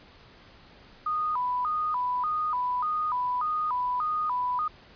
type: tone with vibrato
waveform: sine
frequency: 1107 Hz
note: C#6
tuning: 3 cents flat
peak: -25 dBFS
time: 1.06-4.68 s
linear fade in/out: 5 ms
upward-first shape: square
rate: 1.7 Hz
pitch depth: 190 cents each way
effects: pink hiss -53 dBFS RMS until 4.95 s + resampled to 11025 Hz